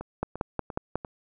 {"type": "two click trains", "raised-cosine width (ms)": 1, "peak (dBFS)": [-22, -13], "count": [4, 5], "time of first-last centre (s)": [[0.01, 1.048], [0.23, 0.956]], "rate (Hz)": [2.89, 5.51], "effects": []}